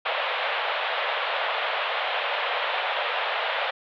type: band-pass noise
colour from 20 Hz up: pink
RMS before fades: -27 dBFS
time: 0.05-3.71 s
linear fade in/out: 10 ms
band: 520 to 3600 Hz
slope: 48 dB/octave
effects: none